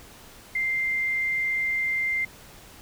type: tone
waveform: sine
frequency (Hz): 2093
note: C7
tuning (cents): 0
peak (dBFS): -23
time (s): 0.55-2.25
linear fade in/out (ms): 5
effects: pink hiss -48 dBFS RMS until 2.81 s